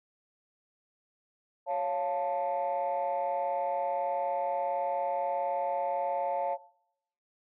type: chord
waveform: sine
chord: Db augmented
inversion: none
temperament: equal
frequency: 554.4 / 698.5 / 880 Hz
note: Db5 / F5 / A5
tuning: 0 / 0 / 0 cents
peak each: -31 dBFS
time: 1.66-6.58 s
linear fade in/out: 50 ms
effects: noise-tail reverb RT60 0.7 s tail -19 dB re dry + tanh soft clip ceiling -23 dBFS